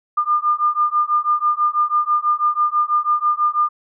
sine beating tone pair, 1203 / 1209.1 Hz, D6 / D#6, +41 / -50 cents, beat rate 6.1 Hz, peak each -18 dBFS, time 0.17-3.69 s, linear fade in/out 10 ms, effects none

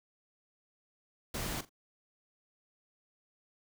pink noise with echo, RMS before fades -37 dBFS, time 1.34-1.61 s, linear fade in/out 5 ms, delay 42 ms, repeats 2, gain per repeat -15 dB, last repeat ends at 1.694 s, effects none

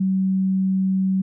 sine tone, 190 Hz, F#3, 46 cents sharp, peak -17 dBFS, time 0-1.22 s, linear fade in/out 10 ms, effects none

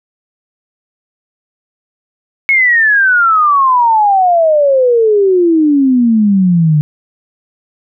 sine exponential sweep, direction down, 2205 to 146.83 Hz, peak -6 dBFS, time 2.49-6.81 s, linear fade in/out 0 ms, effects none

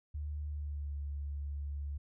sine tone with pitch glide, 74.2 to 71.67 Hz, D2 to D2, +18 to -42 cents, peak -36 dBFS, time 0.14-1.98 s, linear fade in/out 10 ms, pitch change -60 cents, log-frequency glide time 0.47-0.96 s, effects none

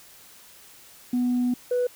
sine tone pair in turn, 246.7 / 493.4 Hz, B3 / B4, -2 / -2 cents, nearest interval octave, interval 1200 cents, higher second, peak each -19 dBFS, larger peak neither, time 1.13-1.54 / 1.71-1.87 s, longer first, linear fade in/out 5 ms, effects tanh soft clip ceiling -18 dBFS + white hiss -50 dBFS RMS until 1.95 s

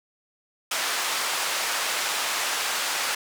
pink band-pass noise, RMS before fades -27 dBFS, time 0.71-3.15 s, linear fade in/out 5 ms, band 910 to 10000 Hz, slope 12 dB/octave, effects none

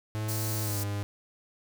45% pulse tone with pitch glide, 107.9 to 101.84 Hz, A2 to G#2, -33 to -33 cents, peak -30 dBFS, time 0.15-1.03 s, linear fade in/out 0 ms, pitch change -100 cents, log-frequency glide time 0.64-0.76 s
white high-pass noise, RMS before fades -36 dBFS, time 0.28-0.84 s, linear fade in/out 10 ms, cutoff 4000 Hz, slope 96 dB/octave
effects none

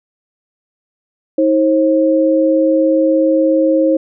sine tone pair together, 318 / 534.8 Hz, D#4 / C5, +38 / +38 cents, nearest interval major sixth, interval 900 cents, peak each -12 dBFS, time 1.38-3.97 s, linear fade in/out 5 ms, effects none

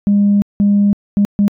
sine tone bursts at uneven times, 203 Hz, G#3, 39 cents flat, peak -7 dBFS, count 4, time 0.07-0.42 / 0.6-0.93 / 1.17-1.25 / 1.39-1.48 s, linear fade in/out 0 ms, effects tanh soft clip ceiling -5 dBFS

